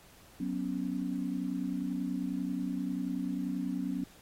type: chord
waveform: sine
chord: F# suspended fourth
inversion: none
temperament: equal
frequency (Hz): 185 / 246.9 / 277.2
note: F#3 / B3 / C#4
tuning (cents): 0 / 0 / 0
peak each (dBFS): -36 / -36 / -35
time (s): 0.4-4.04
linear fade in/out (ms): 5
effects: pink hiss -58 dBFS RMS until 4.21 s + AAC 48 kbps